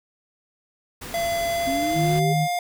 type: noise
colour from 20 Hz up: pink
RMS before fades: -36 dBFS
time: 1.01-2.2 s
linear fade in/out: 10 ms
type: tone with pitch glide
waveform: square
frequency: 679 to 706.2 Hz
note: F5 to F5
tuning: -49 to +19 cents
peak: -23 dBFS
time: 1.14-2.59 s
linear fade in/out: 2 ms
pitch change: +68 cents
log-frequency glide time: 1.52-2.44 s
type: linear sweep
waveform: sine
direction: up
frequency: 261.6 to 407 Hz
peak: -25 dBFS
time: 1.66-2.34 s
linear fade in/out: 20 ms
type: tone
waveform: sine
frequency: 155.56 Hz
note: D#3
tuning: in tune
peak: -20 dBFS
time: 1.94-2.48 s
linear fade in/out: 50 ms
effects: none